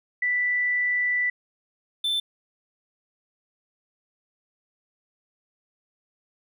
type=tone pair in turn; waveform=sine / triangle; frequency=1975.5 / 3537 Hz; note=B6 / A7; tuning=0 / +8 cents; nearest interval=minor seventh; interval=1008 cents; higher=second; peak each=-21 dBFS; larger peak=neither; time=0.22-1.3 / 2.04-2.2 s; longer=first; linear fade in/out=5 ms; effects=none